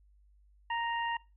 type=harmonic tone; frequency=932.3 Hz; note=A#5; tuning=in tune; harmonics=1 / 2 / 3; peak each=-32 / -37 / -41 dBFS; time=0.7-1.17 s; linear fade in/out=5 ms; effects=noise-tail reverb RT60 0.3 s tail -23 dB re dry + added 50 Hz sine -60 dBFS peak until 1.36 s